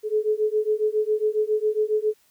sine beating tone pair, 424.8 / 432.1 Hz, G#4 / A4, +39 / -31 cents, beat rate 7.3 Hz, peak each -23 dBFS, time 0.03-2.14 s, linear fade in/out 50 ms, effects white hiss -62 dBFS RMS until 2.3 s

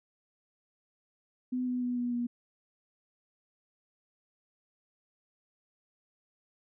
sine tone with pitch steps, 251.9 / 249 / 246.1 / 243.3 / 240.5 Hz, B3 / B3 / B3 / B3 / B3, +34 / +14 / -6 / -26 / -46 cents, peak -29 dBFS, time 1.52-2.27 s, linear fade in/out 10 ms, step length 150 ms, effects none

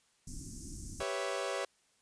pink band-stop noise, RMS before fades -44 dBFS, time 0.27-1.03 s, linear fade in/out 5 ms, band 320 to 5500 Hz, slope 48 dB/octave
sawtooth chord, C# half-diminished seventh, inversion second, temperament equal, 392 / 493.9 / 554.4 / 659.3 Hz, G4 / B4 / C#5 / E5, 0 / 0 / 0 / 0 cents, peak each -36 / -37 / -34 / -37 dBFS, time 1-1.65 s, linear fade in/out 5 ms
effects white hiss -71 dBFS RMS until 2.01 s + resampled to 22050 Hz

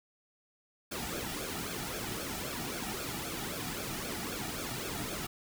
pink noise with flanger, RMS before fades -38 dBFS, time 0.91-5.27 s, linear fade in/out 10 ms, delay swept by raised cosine 1 to 1.95 ms, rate 3.8 Hz, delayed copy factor -0.7, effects none

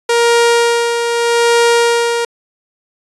sawtooth tone with tremolo, 470 Hz, A#4, 14 cents sharp, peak -4 dBFS, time 0.09-2.25 s, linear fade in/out 5 ms, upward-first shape sine, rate 0.81 Hz, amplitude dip 50%, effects resampled to 24000 Hz

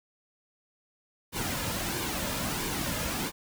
pink noise with flanger, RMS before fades -32 dBFS, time 1.32-3.32 s, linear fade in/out 50 ms, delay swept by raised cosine 1.5 to 2.7 ms, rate 1.5 Hz, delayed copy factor -0.55, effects none

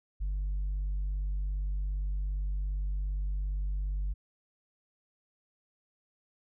sine tone, 48.71 Hz, G1, 10 cents flat, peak -27 dBFS, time 0.2-4.14 s, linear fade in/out 20 ms, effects tanh soft clip ceiling -28 dBFS

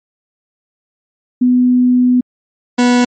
sine / 40% pulse tone pair in turn, 249.1 / 245 Hz, B3 / B3, +15 / -14 cents, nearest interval unison, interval 29 cents, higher first, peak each -7 dBFS, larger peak neither, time 1.41-2.21 / 2.78-3.05 s, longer first, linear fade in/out 10 ms, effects MP3 32 kbps

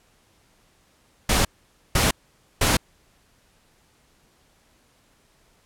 pink noise bursts, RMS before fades -19 dBFS, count 3, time 1.29-2.77 s, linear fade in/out 5 ms, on 160 ms, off 500 ms, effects pink hiss -61 dBFS RMS until 5.65 s + low-pass 12000 Hz 12 dB/octave

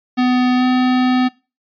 square tone with pitch glide, 250.5 to 253.3 Hz, B3 to B3, +25 to +44 cents, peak -13 dBFS, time 0.17-1.29 s, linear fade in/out 20 ms, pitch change +19 cents, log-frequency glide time 0.56-0.64 s, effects noise-tail reverb RT60 0.3 s tail -22 dB re dry + resampled to 11025 Hz

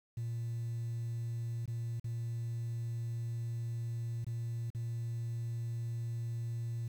sine tone with dropouts, 116.54 Hz, A#2, in tune, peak -33 dBFS, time 0.17-6.88 s, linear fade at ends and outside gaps 5 ms, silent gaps 1.658-1.677 / 1.998-2.042 / 4.245-4.266 / 4.703-4.747 s, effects tanh soft clip ceiling -33 dBFS + 10-bit

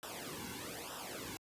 pink noise with flanger, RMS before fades -45 dBFS, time 0.03-1.37 s, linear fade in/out 0 ms, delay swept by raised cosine 0.45 to 1.65 ms, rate 1.1 Hz, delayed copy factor -0.8, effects high-pass 60 Hz 12 dB/octave + resampled to 32000 Hz

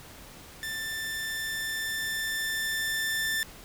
sawtooth tone with level ramp, 1776 Hz, A6, 16 cents sharp, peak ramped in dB -29 to -23 dBFS, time 0.63-3.43 s, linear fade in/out 0 ms, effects pink hiss -48 dBFS RMS until 3.64 s

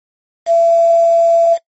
sine tone with quantisation, 672 Hz, E5, 33 cents sharp, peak -7 dBFS, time 0.46-1.58 s, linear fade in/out 50 ms, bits 5, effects noise-tail reverb RT60 0.1 s tail -20 dB re dry + MP3 32 kbps

